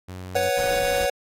sawtooth tone, 92 Hz, F#2, 9 cents flat, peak -30 dBFS, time 0.08-0.5 s, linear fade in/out 10 ms
square chord, B suspended second, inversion none, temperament just, 493.9 / 555.6 / 740.8 Hz, B4 / C#5 / F#5, 0 / +4 / +2 cents, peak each -27 / -24 / -27 dBFS, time 0.35-1.1 s, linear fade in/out 5 ms
pink noise, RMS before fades -35 dBFS, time 0.57-1.06 s, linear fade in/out 2 ms
effects AAC 48 kbps

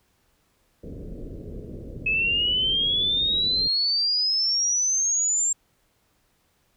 pink low-pass noise, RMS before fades -37 dBFS, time 0.83-3.68 s, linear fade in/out 10 ms, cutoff 530 Hz, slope 48 dB/octave
sine exponential sweep, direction up, 2573 to 7459 Hz, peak -20 dBFS, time 2.06-5.53 s, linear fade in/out 5 ms
effects pink hiss -67 dBFS RMS until 6.76 s

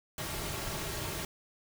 pink noise with comb filter, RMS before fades -37 dBFS, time 0.18-1.25 s, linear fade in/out 2 ms, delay 4 ms, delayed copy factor -0.5, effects none

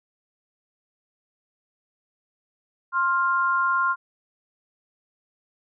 sine tone pair together, 1059 / 1396.9 Hz, C6 / F6, +21 / 0 cents, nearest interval perfect fourth, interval 479 cents, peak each -22 dBFS, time 2.92-3.96 s, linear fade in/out 50 ms, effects none

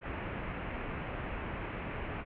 pink low-pass noise, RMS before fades -39 dBFS, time 0.01-2.25 s, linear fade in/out 50 ms, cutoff 2700 Hz, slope 48 dB/octave, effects none

